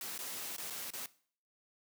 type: noise with dropouts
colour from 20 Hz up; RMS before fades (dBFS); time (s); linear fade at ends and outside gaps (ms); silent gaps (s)
white; -42; 0.01-1.06; 2; 0.179-0.189 / 0.565-0.581 / 0.701-0.705 / 0.905-0.935
effects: noise-tail reverb RT60 0.5 s tail -19 dB re dry + high-pass 150 Hz 12 dB/octave